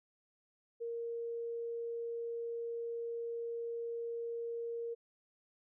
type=tone; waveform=sine; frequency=466.1 Hz; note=A#4; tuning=in tune; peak=-37 dBFS; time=0.8-4.95 s; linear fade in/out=20 ms; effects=none